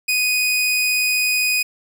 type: tone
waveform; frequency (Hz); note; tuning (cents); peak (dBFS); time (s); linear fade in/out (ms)
sawtooth; 2489; D#7; 0; -13; 0.08-1.63; 10
effects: none